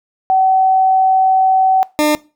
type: tone pair in turn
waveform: sine / 20% pulse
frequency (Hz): 759 / 301.2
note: F#5 / D4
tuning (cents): +44 / +44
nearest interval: octave + major third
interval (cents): 1600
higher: first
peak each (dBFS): -9 / -6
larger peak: second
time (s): 0.3-1.83 / 1.99-2.15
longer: first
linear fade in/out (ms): 0
effects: noise-tail reverb RT60 0.3 s tail -21 dB re dry